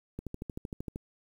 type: click train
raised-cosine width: 3 ms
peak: -24 dBFS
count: 11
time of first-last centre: 0.19-0.959 s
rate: 13 Hz
effects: 9-bit